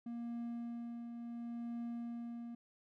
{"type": "tone with tremolo", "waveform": "triangle", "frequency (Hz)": 235.4, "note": "A#3", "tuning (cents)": 17, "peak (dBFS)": -37, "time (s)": [0.06, 2.55], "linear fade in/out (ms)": 5, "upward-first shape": "triangle", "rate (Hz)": 0.71, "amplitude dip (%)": 45, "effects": []}